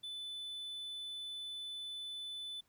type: tone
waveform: triangle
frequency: 3500 Hz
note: A7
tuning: 10 cents flat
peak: -40 dBFS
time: 0.03-2.61 s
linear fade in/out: 10 ms
effects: pink hiss -75 dBFS RMS until 2.68 s